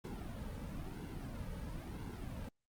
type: noise with flanger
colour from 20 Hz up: brown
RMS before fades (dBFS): -44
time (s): 0.04-2.49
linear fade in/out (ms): 5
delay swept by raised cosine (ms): 1.6 to 2.9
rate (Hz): 1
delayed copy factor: -0.65
effects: Opus 48 kbps